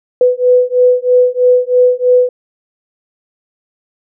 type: beating tone pair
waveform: sine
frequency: 496.5 / 499.6 Hz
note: B4 / B4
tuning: +9 / +20 cents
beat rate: 3.1 Hz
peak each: -10 dBFS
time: 0.21-2.29 s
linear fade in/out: 2 ms
effects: none